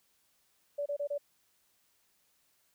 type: tone bursts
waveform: sine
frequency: 576 Hz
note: D5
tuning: 34 cents flat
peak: -31 dBFS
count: 4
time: 0.78-1.181 s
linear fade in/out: 10 ms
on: 80 ms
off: 27 ms
effects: white hiss -72 dBFS RMS until 2.74 s